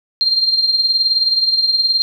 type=tone with tremolo; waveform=sine; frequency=4186 Hz; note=C8; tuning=in tune; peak=-9 dBFS; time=0.21-2.02 s; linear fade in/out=0 ms; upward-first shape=triangle; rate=19 Hz; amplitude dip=70%; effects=8-bit